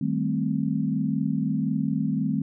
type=chord; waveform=sine; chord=A half-diminished seventh; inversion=second; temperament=equal with one note detuned; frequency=156.01 / 196 / 220 / 261.6 Hz; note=Eb3 / G3 / A3 / C4; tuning=+5 / 0 / 0 / 0 cents; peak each=-28 dBFS; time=0.01-2.42 s; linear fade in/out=5 ms; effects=none